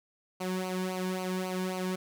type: tone with flanger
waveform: sawtooth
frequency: 185 Hz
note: F#3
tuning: in tune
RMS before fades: -33 dBFS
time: 0.4-1.96 s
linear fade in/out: 10 ms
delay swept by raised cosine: 0.56 to 1.56 ms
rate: 3.7 Hz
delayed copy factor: -0.75
effects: none